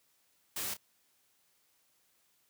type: noise with echo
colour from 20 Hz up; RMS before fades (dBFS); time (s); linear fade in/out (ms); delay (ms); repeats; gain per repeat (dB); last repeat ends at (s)
white; -37; 0.56-0.74; 5; 30; 1; -12; 0.77
effects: white hiss -72 dBFS RMS until 2.49 s + high-pass 60 Hz 12 dB/octave